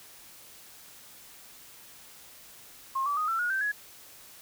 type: tone with pitch steps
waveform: sine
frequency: 1070 / 1153.4 / 1243.4 / 1340.4 / 1444.9 / 1557.5 / 1679 Hz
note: C6 / D6 / D#6 / E6 / F#6 / G6 / G#6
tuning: +38 / -32 / -2 / +29 / -42 / -12 / +18 cents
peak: -26 dBFS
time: 2.95-3.72 s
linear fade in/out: 10 ms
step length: 110 ms
effects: white hiss -51 dBFS RMS until 4.41 s